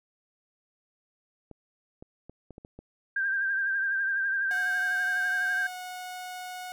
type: clicks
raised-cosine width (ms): 2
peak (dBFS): -31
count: 7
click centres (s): 1.513 / 2.025 / 2.296 / 2.507 / 2.581 / 2.649 / 2.79
type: tone with vibrato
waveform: sine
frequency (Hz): 1584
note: G6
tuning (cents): +18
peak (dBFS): -25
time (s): 3.16-5.67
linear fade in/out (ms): 5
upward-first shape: triangle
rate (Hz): 12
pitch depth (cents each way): 51
type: tone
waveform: sawtooth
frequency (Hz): 731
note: F#5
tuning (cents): -21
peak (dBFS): -33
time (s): 4.51-6.72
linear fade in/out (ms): 0
effects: none